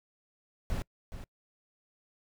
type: noise with echo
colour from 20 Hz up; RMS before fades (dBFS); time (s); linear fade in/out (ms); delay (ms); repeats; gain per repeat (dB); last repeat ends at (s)
brown; -32; 0.7-0.82; 0; 420; 1; -10; 1.24
effects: noise-tail reverb RT60 0.1 s tail -26 dB re dry